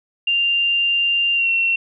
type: tone with pitch glide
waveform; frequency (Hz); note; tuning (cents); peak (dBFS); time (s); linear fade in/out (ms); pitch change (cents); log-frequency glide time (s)
sine; 2789 to 2721; F7 to F7; -3 to -46; -15; 0.27-1.76; 5; -43; 1.34-1.49
effects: none